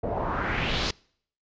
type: noise with low-pass filter sweep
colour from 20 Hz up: pink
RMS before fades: -28 dBFS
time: 0.03-0.91 s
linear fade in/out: 5 ms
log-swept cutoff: 550 to 5200 Hz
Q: 2.8
effects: noise-tail reverb RT60 0.6 s tail -26 dB re dry + resampled to 16000 Hz